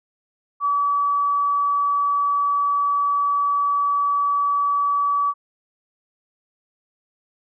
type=tone; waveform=sine; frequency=1145 Hz; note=D6; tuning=44 cents flat; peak=-17 dBFS; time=0.6-5.34 s; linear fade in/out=50 ms; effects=none